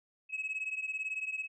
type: beating tone pair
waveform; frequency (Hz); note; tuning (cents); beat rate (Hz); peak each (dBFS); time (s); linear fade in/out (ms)
sine; 2561 / 2579; D#7 / E7; +49 / -39; 18; -35 / -37; 0.29-1.48; 50
effects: tanh soft clip ceiling -30 dBFS